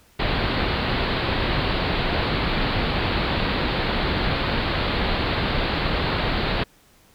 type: low-pass noise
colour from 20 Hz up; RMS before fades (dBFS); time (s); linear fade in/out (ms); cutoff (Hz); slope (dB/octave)
pink; -23; 0.19-6.64; 10; 4500; 96
effects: pink hiss -56 dBFS RMS until 7.14 s